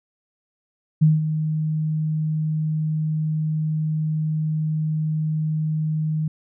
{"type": "tone with ADSR envelope", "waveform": "sine", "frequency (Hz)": 155.56, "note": "D#3", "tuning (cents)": 0, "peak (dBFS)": -10, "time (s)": [1.01, 6.28], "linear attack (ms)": 16, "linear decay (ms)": 180, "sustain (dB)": -10, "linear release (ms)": 4, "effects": []}